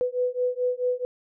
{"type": "beating tone pair", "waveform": "sine", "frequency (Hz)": [495.3, 499.9], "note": ["B4", "B4"], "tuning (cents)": [5, 21], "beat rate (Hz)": 4.6, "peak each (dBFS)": -26, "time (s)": [0.01, 1.05], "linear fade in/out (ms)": 0, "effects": []}